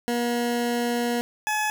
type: tone pair in turn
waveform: 20% pulse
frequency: 239.1 / 852.1 Hz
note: A#3 / G#5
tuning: +44 / +44 cents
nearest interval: octave + minor seventh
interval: 2200 cents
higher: second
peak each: -18 dBFS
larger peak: neither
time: 0.08-1.21 / 1.47-1.7 s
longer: first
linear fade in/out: 0 ms
effects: none